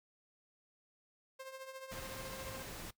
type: tone with tremolo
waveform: sawtooth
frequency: 529 Hz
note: C5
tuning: 19 cents sharp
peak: -40 dBFS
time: 1.39-2.63 s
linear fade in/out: 10 ms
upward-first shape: triangle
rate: 14 Hz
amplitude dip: 70%
type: noise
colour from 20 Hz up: pink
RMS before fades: -47 dBFS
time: 1.91-2.91 s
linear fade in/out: 10 ms
effects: noise-tail reverb RT60 0.1 s tail -18 dB re dry